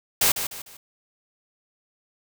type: noise with echo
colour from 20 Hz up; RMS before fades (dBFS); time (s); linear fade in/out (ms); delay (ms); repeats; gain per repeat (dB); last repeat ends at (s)
white; -19; 0.21-0.32; 5; 150; 3; -9; 0.77
effects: none